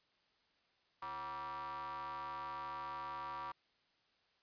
square ring-modulated tone, 102.3 Hz, G#2, 26 cents flat, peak -40 dBFS, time 1.02-3.52 s, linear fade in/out 5 ms, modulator 1060 Hz, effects white hiss -75 dBFS RMS until 4.42 s + resampled to 11025 Hz

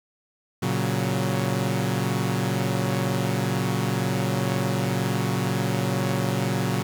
sawtooth chord, F# major, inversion first, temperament equal, 116.54 / 138.59 / 185 Hz, A#2 / C#3 / F#3, 0 / 0 / 0 cents, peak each -23 dBFS, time 0.62-6.83 s, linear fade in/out 10 ms, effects 8-bit

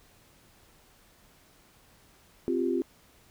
sine chord, C suspended fourth, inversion none, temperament just, 261.6 / 348.8 / 392.4 Hz, C4 / F4 / G4, 0 / -2 / +2 cents, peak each -30 / -28 / -31 dBFS, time 2.48-2.82 s, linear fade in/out 0 ms, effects pink hiss -60 dBFS RMS until 3.3 s

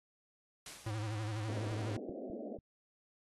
white noise with exponential decay, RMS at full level -45 dBFS, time 0.66-1.35 s, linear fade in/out 2 ms, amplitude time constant 150 ms
square tone with vibrato, 107.7 Hz, A2, 37 cents flat, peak -37 dBFS, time 0.86-1.97 s, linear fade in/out 5 ms, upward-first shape sine, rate 12 Hz, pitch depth 78 cents each way
pink band-pass noise, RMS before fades -44 dBFS, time 1.48-2.58 s, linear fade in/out 10 ms, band 200 to 700 Hz, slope 96 dB/octave
clicks, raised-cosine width 5 ms, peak -40 dBFS, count 4, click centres 1.714 / 2.095 / 2.3 / 2.587 s
effects low-pass 10000 Hz 12 dB/octave + AAC 32 kbps

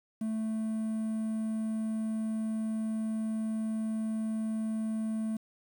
triangle tone with quantisation, 220 Hz, A3, in tune, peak -28 dBFS, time 0.21-5.37 s, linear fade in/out 5 ms, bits 9, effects none

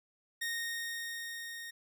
sawtooth tone with level ramp, 1855 Hz, A#6, 9 cents flat, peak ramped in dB -30 to -39 dBFS, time 0.41-1.71 s, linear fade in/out 10 ms, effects none

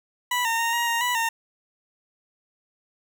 20% pulse tone with pitch steps, 984 / 915 / 925 / 945 / 932 / 983 / 915 Hz, B5 / A#5 / A#5 / A#5 / A#5 / B5 / A#5, -7 / -32 / -14 / +23 / -1 / -8 / -32 cents, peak -17 dBFS, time 0.31-1.29 s, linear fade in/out 5 ms, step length 140 ms, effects none

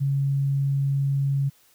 sine tone, 138.59 Hz, C#3, in tune, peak -20 dBFS, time 0-1.5 s, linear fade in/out 20 ms, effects white hiss -59 dBFS RMS until 1.74 s

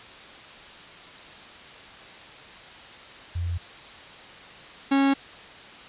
sine / 45% pulse tone pair in turn, 86.5 / 274.6 Hz, F2 / C#4, -16 / -16 cents, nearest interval octave + minor sixth, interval 2000 cents, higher second, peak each -25 / -18 dBFS, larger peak second, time 3.35-3.58 / 4.91-5.14 s, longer neither, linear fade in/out 10 ms, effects white hiss -44 dBFS RMS until 5.88 s + resampled to 8000 Hz

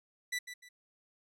sawtooth tone with echo, 1975.5 Hz, B6, in tune, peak -29 dBFS, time 0.32-0.39 s, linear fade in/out 10 ms, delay 150 ms, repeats 2, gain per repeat -10 dB, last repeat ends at 0.69 s, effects low-pass 12000 Hz 12 dB/octave

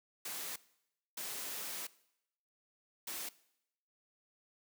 white noise bursts at uneven times, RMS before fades -42 dBFS, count 3, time 0.25-0.56 / 1.17-1.87 / 3.07-3.29 s, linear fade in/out 5 ms, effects noise-tail reverb RT60 0.8 s tail -20 dB re dry + high-pass 200 Hz 12 dB/octave

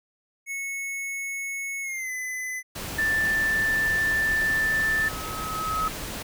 square tone with pitch glide, 2200 to 2017 Hz, C#7 to B6, -14 to +36 cents, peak -30 dBFS, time 0.46-2.63 s, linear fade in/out 50 ms, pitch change -150 cents, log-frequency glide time 1.82-2.11 s
pink noise, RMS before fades -34 dBFS, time 2.75-6.23 s, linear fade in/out 10 ms
sine tone, 1769 Hz, A6, 9 cents sharp, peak -21 dBFS, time 2.98-5.09 s, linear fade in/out 10 ms
sine tone with exponential growth, 1280 Hz, D#6, 49 cents sharp, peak -22 dBFS, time 3.94-5.88 s, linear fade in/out 2 ms, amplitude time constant 420 ms
effects none

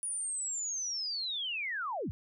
sine linear sweep, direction down, 9760 to 51.7 Hz, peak -33 dBFS, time 0.03-2.11 s, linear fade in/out 0 ms, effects none

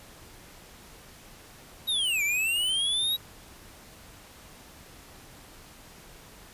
square linear two-way sweep, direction down then up, 3859 to 2280 to 3859 Hz, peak -25 dBFS, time 1.87-3.17 s, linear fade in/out 20 ms, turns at 2.23 s, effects pink hiss -50 dBFS RMS until 6.53 s + resampled to 32000 Hz

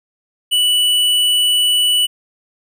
sine tone with hard clipping, 2960 Hz, F#7, in tune, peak -13 dBFS, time 0.51-2.07 s, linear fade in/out 20 ms, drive 11 dB, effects none

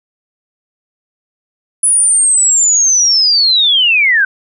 sine linear sweep, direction down, 9970 to 1500 Hz, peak -7 dBFS, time 1.83-4.25 s, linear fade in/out 5 ms, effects none

